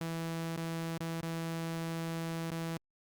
sawtooth tone with dropouts, 164.81 Hz, E3, in tune, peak -31 dBFS, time 0.01-2.77 s, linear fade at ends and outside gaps 0 ms, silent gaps 0.564-0.576 / 0.977-1.005 / 1.208-1.23 / 2.505-2.516 s, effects Opus 48 kbps

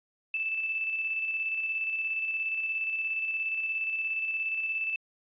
sine tone with tremolo, 2637 Hz, E7, in tune, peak -27 dBFS, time 0.34-4.96 s, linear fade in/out 2 ms, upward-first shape square, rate 17 Hz, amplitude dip 35%, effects resampled to 8000 Hz

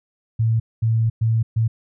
sine tone bursts at uneven times, 112.9 Hz, A2, 45 cents sharp, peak -15 dBFS, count 4, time 0.39-0.6 / 0.82-1.1 / 1.21-1.43 / 1.56-1.68 s, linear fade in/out 10 ms, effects none

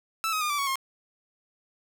sawtooth tone with pitch steps, 1318.5 / 1264.8 / 1213.3 / 1163.8 / 1116.4 / 1071 Hz, E6 / D#6 / D#6 / D6 / C#6 / C6, 0 / +28 / -44 / -16 / +12 / +40 cents, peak -22 dBFS, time 0.24-0.756 s, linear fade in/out 0 ms, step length 86 ms, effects 10-bit

